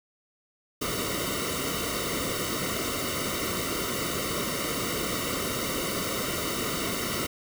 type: noise with comb filter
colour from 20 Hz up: pink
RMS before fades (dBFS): -30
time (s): 0.81-7.27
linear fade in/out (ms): 10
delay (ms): 1.2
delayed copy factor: -0.9
effects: none